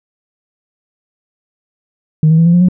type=tone with pitch steps; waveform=sine; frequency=155.56 / 160.49 / 165.57 / 170.82 / 176.23 / 181.81 Hz; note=D#3 / E3 / E3 / F3 / F3 / F#3; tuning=0 / -46 / +8 / -38 / +16 / -30 cents; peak=-4 dBFS; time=2.23-2.686 s; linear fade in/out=2 ms; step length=76 ms; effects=tanh soft clip ceiling -2 dBFS